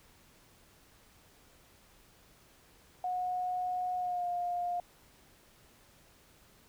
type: tone with pitch glide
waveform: sine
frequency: 728 to 706.5 Hz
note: F#5 to F5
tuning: -28 to +20 cents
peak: -31 dBFS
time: 3.04-4.8 s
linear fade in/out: 2 ms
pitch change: -52 cents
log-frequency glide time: 3.97-4.27 s
effects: pink hiss -62 dBFS RMS until 6.68 s